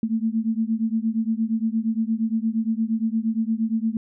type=beating tone pair; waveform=sine; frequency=220 / 228.6 Hz; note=A3 / A#3; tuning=0 / -34 cents; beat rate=8.6 Hz; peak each=-23 / -24 dBFS; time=0.03-3.97 s; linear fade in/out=2 ms; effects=none